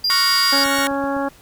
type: tone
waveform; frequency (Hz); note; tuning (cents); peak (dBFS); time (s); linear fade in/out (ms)
triangle; 4800; D8; +37; -15; 0.04-0.64; 5
type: chord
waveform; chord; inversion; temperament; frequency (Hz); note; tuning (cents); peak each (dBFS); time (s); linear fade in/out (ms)
sawtooth; Gb major seventh; second; equal; 1108.7 / 1396.9 / 1480 / 1864.7; Db6 / F6 / Gb6 / Bb6; 0 / 0 / 0 / 0; -17 / -22 / -23 / -20; 0.1-0.87; 0
type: harmonic tone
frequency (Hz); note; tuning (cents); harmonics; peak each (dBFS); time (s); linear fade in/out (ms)
277.2; C#4; 0; 1 / 2 / 3 / 4 / 5 / 6; -23 / -24 / -26 / -29 / -31 / -33; 0.52-1.29; 10
type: click train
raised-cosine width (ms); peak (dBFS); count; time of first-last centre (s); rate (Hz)
3; -24; 5; 0.66-1.166; 7.9
effects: pink hiss -48 dBFS RMS until 1.41 s